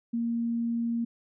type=tone; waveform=sine; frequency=233.1 Hz; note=A#3; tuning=in tune; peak=-26 dBFS; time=0.13-1.05 s; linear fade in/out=10 ms; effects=none